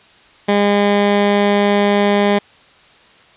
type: tone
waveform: 15% pulse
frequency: 203.5 Hz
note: G#3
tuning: 35 cents flat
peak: -5 dBFS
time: 0.48-2.39 s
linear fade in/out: 10 ms
effects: white hiss -47 dBFS RMS until 3.36 s + resampled to 8000 Hz